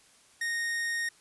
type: tone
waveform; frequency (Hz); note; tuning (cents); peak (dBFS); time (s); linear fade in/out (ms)
45% pulse; 1857; A#6; -7; -29; 0.41-1.09; 5
effects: white hiss -60 dBFS RMS until 1.2 s + resampled to 24000 Hz